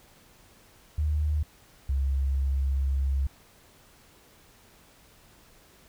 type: tone pair in turn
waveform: sine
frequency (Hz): 75.5 / 67.86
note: D2 / C#2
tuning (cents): +48 / -36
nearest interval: major second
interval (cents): 184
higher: first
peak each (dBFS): -23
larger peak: neither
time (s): 0.98-1.43 / 1.89-3.27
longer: second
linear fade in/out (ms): 5
effects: pink hiss -57 dBFS RMS until 5.88 s